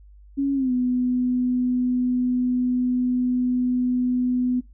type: tone with pitch glide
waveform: sine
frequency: 277.1 to 249.7 Hz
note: C#4 to B3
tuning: -1 to +19 cents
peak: -19 dBFS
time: 0.37-4.61 s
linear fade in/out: 20 ms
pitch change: -180 cents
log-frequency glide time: 0.54-0.72 s
effects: noise-tail reverb RT60 0.2 s tail -20 dB re dry + added 50 Hz sine -45 dBFS peak until 4.73 s